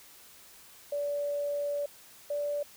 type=tone pair in turn; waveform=sine; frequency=577 / 581.3 Hz; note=D5 / D5; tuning=-31 / -18 cents; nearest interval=unison; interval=13 cents; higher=second; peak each=-29 / -29 dBFS; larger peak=neither; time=0.92-1.86 / 2.3-2.63 s; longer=first; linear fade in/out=5 ms; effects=white hiss -54 dBFS RMS until 2.76 s